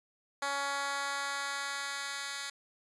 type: tone with high-pass filter sweep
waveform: 10% pulse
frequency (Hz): 280.1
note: C#4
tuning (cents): +18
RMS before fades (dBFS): -36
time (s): 0.42-2.5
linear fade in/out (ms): 5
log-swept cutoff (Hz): 750 to 2300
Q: 0.86
effects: resampled to 22050 Hz